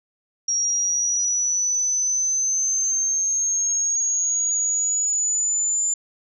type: linear sweep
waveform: sine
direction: up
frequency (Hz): 5650 to 7130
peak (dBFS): -19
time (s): 0.48-5.94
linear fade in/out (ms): 5
effects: none